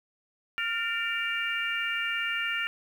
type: harmonic tone with a mistuned harmonic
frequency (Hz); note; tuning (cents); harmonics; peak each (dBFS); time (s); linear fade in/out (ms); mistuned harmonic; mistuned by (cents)
466.2; A#4; 0; 3 / 4 / 5 / 6; -33 / -33 / -33 / -33; 0.58-2.67; 0; 4; -53
effects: 9-bit